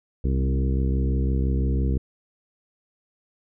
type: harmonic tone with a mistuned harmonic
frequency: 65.9 Hz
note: C2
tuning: 13 cents sharp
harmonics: 1 / 2 / 3 / 4 / 5 / 6 / 7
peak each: -21 / -27 / -31 / -33 / -35 / -37 / -38 dBFS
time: 0.24-1.98 s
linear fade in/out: 5 ms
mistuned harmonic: 3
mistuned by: +15 cents
effects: none